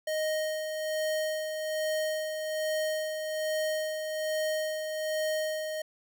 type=tone with tremolo; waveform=square; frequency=622.3 Hz; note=D#5; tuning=in tune; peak=-28 dBFS; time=0.07-5.82 s; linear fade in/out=5 ms; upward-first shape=sine; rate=1.2 Hz; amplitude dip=45%; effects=none